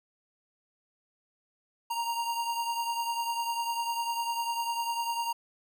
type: beating tone pair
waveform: square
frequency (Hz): 932.3 / 942.3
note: A#5 / A#5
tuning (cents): 0 / +18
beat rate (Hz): 10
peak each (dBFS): -31 / -38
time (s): 1.9-5.33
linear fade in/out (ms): 10
effects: none